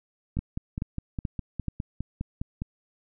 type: two click trains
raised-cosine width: 5 ms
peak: -18 / -16 dBFS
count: 12 / 4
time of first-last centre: 0.37-2.619 / 0.39-1.683 s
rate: 4.89 / 2.32 Hz
effects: none